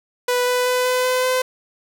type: tone with pitch steps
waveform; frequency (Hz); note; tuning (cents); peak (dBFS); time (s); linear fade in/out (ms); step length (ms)
sawtooth; 493.9 / 497.3 / 500.8 / 504.3 / 507.8 / 511.3; B4 / B4 / B4 / B4 / B4 / C5; 0 / +12 / +24 / +36 / +48 / -40; -13; 0.28-1.42; 5; 190
effects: none